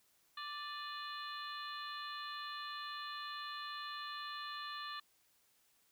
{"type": "harmonic tone with a mistuned harmonic", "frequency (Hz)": 587.3, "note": "D5", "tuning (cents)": 0, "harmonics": [2, 3, 4, 5, 6, 7], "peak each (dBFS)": [-45, -49, -58, -53, -51, -51], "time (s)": [0.37, 5], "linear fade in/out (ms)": 5, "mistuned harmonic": 4, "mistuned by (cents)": 88, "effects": ["white hiss -73 dBFS RMS until 5.91 s"]}